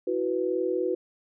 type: chord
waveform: sine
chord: E suspended second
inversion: none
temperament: equal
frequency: 329.6 / 370 / 493.9 Hz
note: E4 / F#4 / B4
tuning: 0 / 0 / 0 cents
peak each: -31 / -27 / -29 dBFS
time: 0.07-0.95 s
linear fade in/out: 5 ms
effects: none